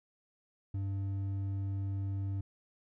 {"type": "tone with hard clipping", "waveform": "sine", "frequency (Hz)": 98, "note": "G2", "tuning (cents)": 0, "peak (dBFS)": -34, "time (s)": [0.74, 2.41], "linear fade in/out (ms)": 5, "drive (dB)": 5, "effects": []}